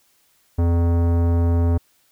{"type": "tone with tanh clipping", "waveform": "sine", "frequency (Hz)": 85.1, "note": "F2", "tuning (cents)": -44, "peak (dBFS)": -17, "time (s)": [0.58, 1.78], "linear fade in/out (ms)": 10, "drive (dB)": 18, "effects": ["white hiss -61 dBFS RMS until 2.11 s"]}